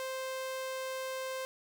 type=tone; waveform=sawtooth; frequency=523.3 Hz; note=C5; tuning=in tune; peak=-32 dBFS; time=0-1.45 s; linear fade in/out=0 ms; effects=12-bit